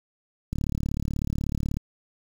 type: click train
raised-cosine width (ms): 5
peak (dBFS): -15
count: 46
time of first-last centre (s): 0.53-1.77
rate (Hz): 36.3
effects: 7-bit